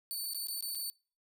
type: tone with dropouts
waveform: 15% pulse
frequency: 4509 Hz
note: C#8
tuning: 29 cents sharp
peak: -29 dBFS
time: 0.11-0.9 s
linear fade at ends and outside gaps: 0 ms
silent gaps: 0.335-0.346 / 0.471-0.484 / 0.608-0.625 / 0.749-0.755 s
effects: noise-tail reverb RT60 0.4 s tail -26 dB re dry